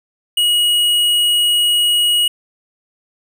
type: tone with hard clipping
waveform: triangle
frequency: 2900 Hz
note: F#7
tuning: 35 cents flat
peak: -13 dBFS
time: 0.37-2.28 s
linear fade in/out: 5 ms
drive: 13 dB
effects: none